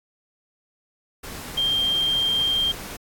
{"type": "tone in noise", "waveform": "sine", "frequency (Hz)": 3182, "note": "G7", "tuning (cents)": 25, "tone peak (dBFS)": -19, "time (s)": [1.57, 2.72], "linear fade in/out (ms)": 10, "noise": "pink", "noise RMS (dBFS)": -36, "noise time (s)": [1.23, 2.97], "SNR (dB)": 14, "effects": ["AAC 64 kbps"]}